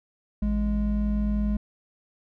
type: tone pair together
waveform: triangle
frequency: 54.97 / 207.7 Hz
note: A1 / G#3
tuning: -1 / 0 cents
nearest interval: octave + major seventh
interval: 2301 cents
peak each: -23 dBFS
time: 0.42-1.57 s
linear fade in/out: 5 ms
effects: none

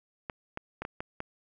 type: clicks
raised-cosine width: 0.5 ms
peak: -20 dBFS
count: 6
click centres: 0.298 / 0.574 / 0.82 / 0.851 / 1.005 / 1.204 s
effects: none

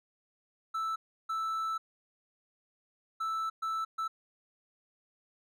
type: tone bursts at uneven times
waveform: triangle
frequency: 1318.5 Hz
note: E6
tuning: in tune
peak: -29 dBFS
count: 5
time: 0.74-0.96 / 1.29-1.78 / 3.2-3.5 / 3.62-3.85 / 3.98-4.08 s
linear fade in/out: 10 ms
effects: none

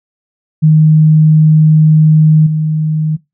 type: tone with level steps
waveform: sine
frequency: 155.56 Hz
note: D#3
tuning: in tune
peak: -3 / -10 dBFS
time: 0.62-3.17 s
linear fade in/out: 20 ms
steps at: 2.46 s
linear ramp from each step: 10 ms
effects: noise-tail reverb RT60 0.2 s tail -20 dB re dry

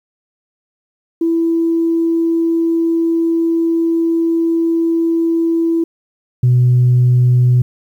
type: tone pair in turn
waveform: sine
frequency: 331.6 / 124.21 Hz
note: E4 / B2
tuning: +10 / +10 cents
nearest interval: octave + perfect fourth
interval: 1700 cents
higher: first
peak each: -11 / -6 dBFS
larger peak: second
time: 1.21-5.84 / 6.43-7.62 s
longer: first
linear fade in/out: 5 ms
effects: tanh soft clip ceiling -5 dBFS + 8-bit

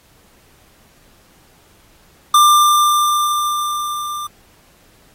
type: tone with level ramp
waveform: square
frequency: 1191 Hz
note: D6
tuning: 24 cents sharp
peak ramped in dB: -7 to -24 dBFS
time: 2.34-4.27 s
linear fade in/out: 5 ms
effects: pink hiss -52 dBFS RMS until 5.14 s + AAC 48 kbps

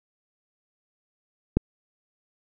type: click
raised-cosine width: 3 ms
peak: -6 dBFS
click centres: 1.57 s
effects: none

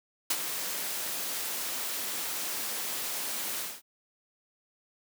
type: noise with ADSR envelope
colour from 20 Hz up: white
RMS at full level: -26 dBFS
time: 0.3-3.82 s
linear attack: 6 ms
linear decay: 44 ms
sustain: -8 dB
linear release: 220 ms
effects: high-pass 200 Hz 12 dB/octave

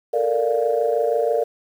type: chord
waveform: sine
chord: Bb major seventh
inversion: third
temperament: equal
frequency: 440 / 466.2 / 587.3 / 698.5 Hz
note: A4 / Bb4 / D5 / F5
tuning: 0 / 0 / 0 / 0 cents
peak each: -25 / -20 / -22 / -25 dBFS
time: 0.13-1.44 s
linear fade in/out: 10 ms
effects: tanh soft clip ceiling -7 dBFS + 8-bit

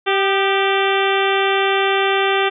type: harmonic tone with a mistuned harmonic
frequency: 389.6 Hz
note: G4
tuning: 11 cents flat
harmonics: 1 / 2 / 3 / 4 / 5 / 6 / 7 / 8 / 9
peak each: -18 / -21 / -23 / -24 / -25 / -26 / -26 / -27 / -28 dBFS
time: 0.06-2.5 s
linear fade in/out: 20 ms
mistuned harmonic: 3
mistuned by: +53 cents
effects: none

